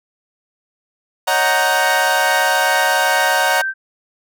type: chord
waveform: sawtooth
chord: D# minor seventh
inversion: third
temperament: equal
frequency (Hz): 554.4 / 622.3 / 740 / 932.3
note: C#5 / D#5 / F#5 / A#5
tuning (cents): 0 / 0 / 0 / 0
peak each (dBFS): -19 / -19 / -15 / -15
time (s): 1.27-3.62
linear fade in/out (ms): 10
type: tone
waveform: sine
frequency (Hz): 1560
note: G6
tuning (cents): -9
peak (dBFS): -18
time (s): 1.28-3.74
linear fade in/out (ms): 50
effects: none